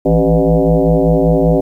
sine tone with frequency modulation, 167.6 Hz, E3, 29 cents sharp, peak -8 dBFS, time 0.05-1.61 s, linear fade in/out 10 ms, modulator 110 Hz, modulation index 4.3, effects 8-bit

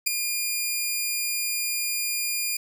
10% pulse tone with ADSR envelope, 2417 Hz, D7, 49 cents sharp, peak -8 dBFS, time 0.06-2.57 s, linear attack 14 ms, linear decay 6 ms, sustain -8 dB, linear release 5 ms, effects none

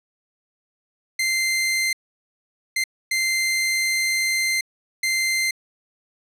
sawtooth tone bursts at uneven times, 2083 Hz, C7, 8 cents flat, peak -16 dBFS, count 4, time 1.19-1.93 / 2.76-2.84 / 3.11-4.61 / 5.03-5.51 s, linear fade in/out 5 ms, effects low-pass 12000 Hz 12 dB/octave

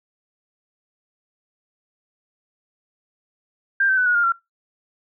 sine tone with pitch steps, 1590 / 1543 / 1497.3 / 1453 / 1410 / 1368.3 Hz, G6 / G6 / F#6 / F#6 / F6 / F6, +24 / -28 / +20 / -32 / +16 / -36 cents, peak -15 dBFS, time 3.8-4.322 s, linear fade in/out 5 ms, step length 87 ms, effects noise-tail reverb RT60 0.2 s tail -22 dB re dry

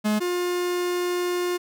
45% pulse tone pair in turn, 212.1 / 355.6 Hz, G#3 / F4, +37 / +31 cents, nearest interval major sixth, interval 894 cents, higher second, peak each -20 / -23 dBFS, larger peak first, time 0.04-0.2 / 0.2-1.58 s, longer second, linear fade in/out 20 ms, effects none

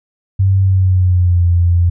sine tone with pitch glide, 96.3 to 86.79 Hz, G2 to F2, -30 to -10 cents, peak -8 dBFS, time 0.39-1.9 s, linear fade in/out 10 ms, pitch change -180 cents, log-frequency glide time 0.61-1.46 s, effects none

